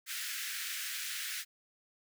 pink high-pass noise, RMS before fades -39 dBFS, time 0.06-1.45 s, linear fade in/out 50 ms, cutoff 1500 Hz, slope 48 dB/octave, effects none

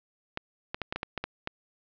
clicks, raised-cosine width 0.3 ms, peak -15 dBFS, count 9, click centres 0.374 / 0.745 / 0.817 / 0.925 / 0.96 / 1.031 / 1.177 / 1.24 / 1.474 s, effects low-pass 4000 Hz 12 dB/octave

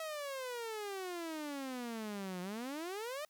sawtooth exponential two-way sweep, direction down then up, 649 to 176.8 to 626 Hz, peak -36 dBFS, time 0-3.25 s, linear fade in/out 2 ms, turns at 2.41 s, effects white hiss -75 dBFS RMS until 3.29 s

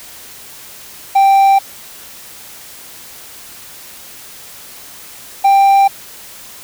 triangle tone pair in turn, 784 / 788.4 Hz, G5 / G5, 0 / +10 cents, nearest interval unison, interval 10 cents, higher second, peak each -4 dBFS, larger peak neither, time 1.15-1.59 / 5.44-5.88 s, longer neither, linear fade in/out 10 ms, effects white hiss -35 dBFS RMS until 6.63 s

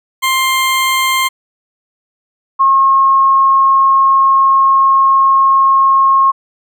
20% pulse / sine tone pair in turn, 1053 / 1080.7 Hz, C6 / C#6, +11 / -44 cents, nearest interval unison, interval 45 cents, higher second, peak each -6 dBFS, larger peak neither, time 0.22-1.29 / 2.59-6.32 s, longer second, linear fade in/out 20 ms, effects none

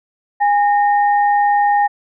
sine tone pair together, 819.5 / 1841 Hz, G#5 / A#6, -23 / -22 cents, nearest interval octave + major second, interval 1401 cents, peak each -11 / -22 dBFS, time 0.4-1.88 s, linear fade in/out 20 ms, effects none

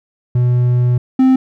triangle tone pair in turn, 123.1 / 260.8 Hz, B2 / C4, -5 / -5 cents, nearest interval octave + minor second, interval 1300 cents, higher second, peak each -8 / -5 dBFS, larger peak second, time 0.35-0.98 / 1.19-1.36 s, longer first, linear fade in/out 5 ms, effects none

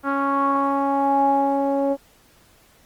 sawtooth tone with low-pass filter sweep, 277.2 Hz, C#4, in tune, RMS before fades -20 dBFS, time 0.03-1.97 s, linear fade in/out 50 ms, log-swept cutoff 1300 to 640 Hz, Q 7.7, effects pink hiss -55 dBFS RMS until 2.85 s + Opus 24 kbps

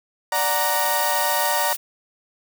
30% pulse chord, D augmented, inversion none, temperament equal, 587.3 / 740 / 932.3 Hz, D5 / F#5 / A#5, 0 / 0 / 0 cents, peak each -24 / -25 / -20 dBFS, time 0.32-1.73 s, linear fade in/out 2 ms
blue noise, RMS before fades -26 dBFS, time 0.34-1.77 s, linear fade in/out 20 ms
effects none

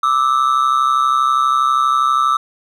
triangle ring-modulated tone, 1244.5 Hz, D#6, in tune, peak -7 dBFS, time 0.03-2.37 s, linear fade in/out 5 ms, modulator 66.2 Hz, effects none

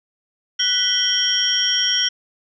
sine tone cluster, 1486 / 1967 / 3106 / 3302 / 5590 Hz, F#6 / B6 / G7 / G#7 / F8, +7 / -7 / -17 / -11 / +1 cents, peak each -28 / -29 / -20 / -24 / -20 dBFS, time 0.59-2.09 s, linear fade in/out 10 ms, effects none

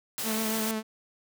white high-pass noise, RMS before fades -33 dBFS, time 0.18-0.71 s, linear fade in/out 0 ms, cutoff 120 Hz, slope 24 dB/octave
sawtooth tone with vibrato, 220 Hz, A3, in tune, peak -25 dBFS, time 0.23-0.83 s, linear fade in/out 50 ms, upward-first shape sine, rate 6.9 Hz, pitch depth 23 cents each way
effects none

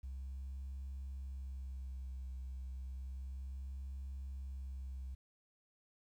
sine tone with vibrato, 65.8 Hz, C2, 10 cents sharp, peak -40 dBFS, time 0.03-5.15 s, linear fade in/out 10 ms, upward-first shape sine, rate 0.31 Hz, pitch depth 36 cents each way, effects tanh soft clip ceiling -40 dBFS + 12-bit

